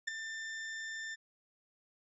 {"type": "tone with ADSR envelope", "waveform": "40% pulse", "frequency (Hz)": 1787, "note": "A6", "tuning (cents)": 26, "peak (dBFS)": -29, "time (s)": [0.07, 1.16], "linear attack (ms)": 12, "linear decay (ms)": 6, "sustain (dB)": -10, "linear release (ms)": 25, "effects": ["resampled to 22050 Hz"]}